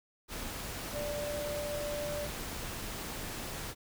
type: tone in noise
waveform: sine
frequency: 587.3 Hz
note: D5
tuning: in tune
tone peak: -35 dBFS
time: 0.92-2.29 s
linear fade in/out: 50 ms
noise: pink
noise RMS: -40 dBFS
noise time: 0.28-3.75 s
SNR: +2 dB
effects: none